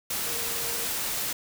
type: tone in noise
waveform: sine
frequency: 466.2 Hz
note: A#4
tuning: in tune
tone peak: -41 dBFS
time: 0.26-0.85 s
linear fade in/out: 5 ms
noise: white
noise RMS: -30 dBFS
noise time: 0.1-1.33 s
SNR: -14 dB
effects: none